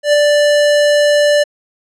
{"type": "tone with ADSR envelope", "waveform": "square", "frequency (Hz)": 587.3, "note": "D5", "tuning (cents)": 0, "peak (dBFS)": -7, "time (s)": [0.03, 1.44], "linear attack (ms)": 100, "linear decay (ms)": 13, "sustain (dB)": -2, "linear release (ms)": 14, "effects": ["low-pass 8000 Hz 12 dB/octave"]}